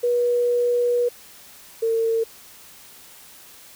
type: tone pair in turn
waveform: sine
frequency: 484 / 453.5 Hz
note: B4 / A#4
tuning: -35 / -48 cents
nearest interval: minor second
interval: 113 cents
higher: first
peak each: -17 / -18 dBFS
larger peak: first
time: 0.03-1.09 / 1.82-2.24 s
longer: first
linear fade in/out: 10 ms
effects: white hiss -46 dBFS RMS until 3.75 s